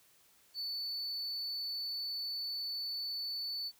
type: tone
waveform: triangle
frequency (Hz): 4482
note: C#8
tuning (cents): +18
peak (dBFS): -35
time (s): 0.54-3.72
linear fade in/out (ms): 50
effects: white hiss -66 dBFS RMS until 3.79 s